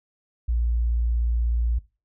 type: tone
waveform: sine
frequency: 58.27 Hz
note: A#1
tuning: in tune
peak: -20 dBFS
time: 0.48-1.79 s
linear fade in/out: 10 ms
effects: noise-tail reverb RT60 0.3 s tail -19 dB re dry